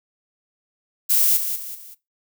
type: noise with echo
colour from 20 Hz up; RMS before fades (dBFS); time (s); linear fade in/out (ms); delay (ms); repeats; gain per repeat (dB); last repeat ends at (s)
violet; -17; 1.09-1.38; 20; 190; 3; -8; 1.95
effects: noise-tail reverb RT60 0.2 s tail -18 dB re dry